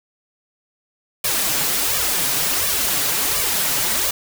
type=noise with flanger; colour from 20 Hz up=white; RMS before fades=-20 dBFS; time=1.24-4.11 s; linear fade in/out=5 ms; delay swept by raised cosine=1.7 to 7.2 ms; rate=1.4 Hz; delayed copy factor=+0.8; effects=none